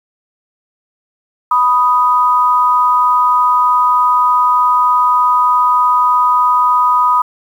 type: tone pair together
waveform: sine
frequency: 987.8 / 1244.5 Hz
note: B5 / D#6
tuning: 0 / 0 cents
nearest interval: major third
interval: 400 cents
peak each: -11 dBFS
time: 1.51-7.22 s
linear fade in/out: 5 ms
effects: 7-bit